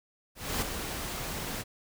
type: noise with ADSR envelope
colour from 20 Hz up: pink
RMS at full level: -29 dBFS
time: 0.35-1.64 s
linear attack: 270 ms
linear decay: 7 ms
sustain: -7 dB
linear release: 36 ms
effects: none